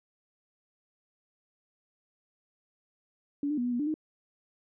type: tone with pitch steps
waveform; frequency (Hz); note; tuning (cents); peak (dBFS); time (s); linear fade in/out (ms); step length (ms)
sine; 286.3 / 298.8 / 243.1 / 245.4 / 240.7 / 294.6 / 310.2; D4 / D4 / B3 / B3 / B3 / D4 / D#4; -44 / +30 / -27 / -11 / -44 / +6 / -5; -27; 3.43-3.941; 2; 73
effects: none